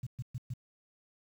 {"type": "tone bursts", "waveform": "sine", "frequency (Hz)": 123.47, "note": "B2", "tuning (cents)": 0, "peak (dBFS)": -34, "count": 4, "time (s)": [0.03, 0.538], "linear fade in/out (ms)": 5, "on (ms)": 37, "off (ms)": 120, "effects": ["10-bit"]}